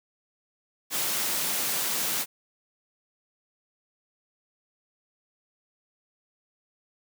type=high-pass noise; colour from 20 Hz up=white; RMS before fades=-28 dBFS; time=0.9-2.26 s; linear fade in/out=50 ms; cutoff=130 Hz; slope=96 dB/octave; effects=none